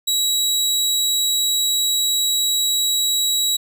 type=tone; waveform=25% pulse; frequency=3879 Hz; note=B7; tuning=32 cents flat; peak=-13 dBFS; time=0.07-3.57 s; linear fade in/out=10 ms; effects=none